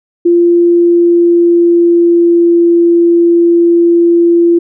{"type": "tone with pitch glide", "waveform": "sine", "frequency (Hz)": [345.1, 341.5], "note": ["F4", "F4"], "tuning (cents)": [-21, -39], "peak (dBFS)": -4, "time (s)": [0.25, 4.59], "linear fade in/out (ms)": 10, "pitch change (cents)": -18, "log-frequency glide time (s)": [0.67, 2.69], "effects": []}